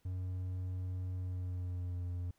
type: tone with pitch glide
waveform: triangle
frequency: 91.8 to 88.67 Hz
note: F#2 to F2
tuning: -13 to +27 cents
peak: -34 dBFS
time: 0.05-2.31 s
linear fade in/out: 5 ms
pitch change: -60 cents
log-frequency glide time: 1.14-2.07 s
effects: pink hiss -75 dBFS RMS until 2.38 s